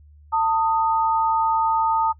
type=tone pair together; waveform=sine; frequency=896 / 1245.7 Hz; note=A5 / D#6; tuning=+31 / +2 cents; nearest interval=tritone; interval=571 cents; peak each=-18 / -23 dBFS; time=0.32-2.13 s; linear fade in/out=20 ms; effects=noise-tail reverb RT60 0.1 s tail -22 dB re dry + added 74 Hz sine -46 dBFS peak until 2.19 s